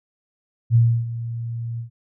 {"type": "tone with ADSR envelope", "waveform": "sine", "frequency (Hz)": 116.54, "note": "A#2", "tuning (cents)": 0, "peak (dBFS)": -10, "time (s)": [0.7, 1.9], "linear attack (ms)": 52, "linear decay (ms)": 300, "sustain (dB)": -15, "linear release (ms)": 110, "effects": []}